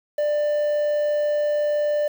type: tone with quantisation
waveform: triangle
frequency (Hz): 593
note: D5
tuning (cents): +17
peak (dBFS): -17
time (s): 0.18-2.08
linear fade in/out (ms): 5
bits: 7
effects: none